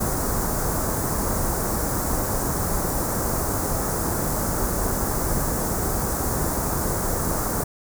pink band-stop noise, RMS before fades -24 dBFS, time 0-7.64 s, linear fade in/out 10 ms, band 1400 to 6400 Hz, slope 24 dB/octave, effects none

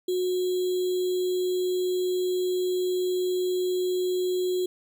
sine tone with sample-and-hold, 364.8 Hz, F#4, 24 cents flat, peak -23 dBFS, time 0.08-4.66 s, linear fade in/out 5 ms, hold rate 3675 Hz, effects none

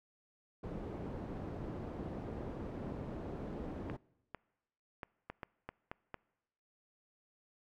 white low-pass noise, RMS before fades -43 dBFS, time 0.63-3.97 s, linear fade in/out 10 ms, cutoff 380 Hz, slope 12 dB/octave
clicks, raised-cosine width 0.5 ms, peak -27 dBFS, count 8, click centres 3.899 / 4.347 / 5.032 / 5.3 / 5.432 / 5.69 / 5.915 / 6.143 s
effects noise-tail reverb RT60 1.0 s tail -24 dB re dry

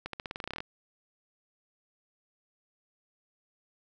accelerating click train, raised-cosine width 0.3 ms, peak -20 dBFS, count 14, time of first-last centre 0.06-0.604 s, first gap 73 ms, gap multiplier 0.9, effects none

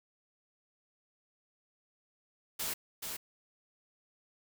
white noise with echo, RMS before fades -36 dBFS, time 2.59-2.74 s, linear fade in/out 10 ms, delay 430 ms, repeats 1, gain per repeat -4 dB, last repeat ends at 3.17 s, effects none

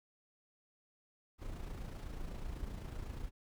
brown noise with amplitude modulation, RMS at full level -41 dBFS, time 1.38-3.31 s, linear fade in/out 50 ms, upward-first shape sine, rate 28 Hz, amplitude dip 50%, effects none

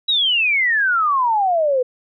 sine exponential sweep, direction down, 3923 to 490.1 Hz, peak -14 dBFS, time 0.08-1.83 s, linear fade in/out 10 ms, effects none

